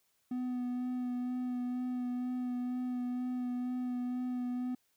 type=tone with vibrato; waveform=triangle; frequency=248.8 Hz; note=B3; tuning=13 cents sharp; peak=-31 dBFS; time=0.31-4.75 s; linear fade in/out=5 ms; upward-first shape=sine; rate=2.1 Hz; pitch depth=16 cents each way; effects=white hiss -75 dBFS RMS until 4.96 s